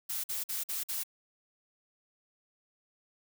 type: noise bursts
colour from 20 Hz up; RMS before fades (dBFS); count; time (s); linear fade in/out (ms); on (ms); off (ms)
blue; -35; 5; 0.09-1.036; 10; 150; 49
effects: none